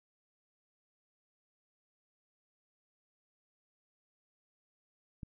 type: click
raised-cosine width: 5 ms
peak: -30 dBFS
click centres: 5.232 s
effects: none